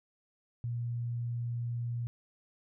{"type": "tone", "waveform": "sine", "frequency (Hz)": 119, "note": "A#2", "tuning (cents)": 36, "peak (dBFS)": -32, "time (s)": [0.64, 2.07], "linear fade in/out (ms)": 0, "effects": []}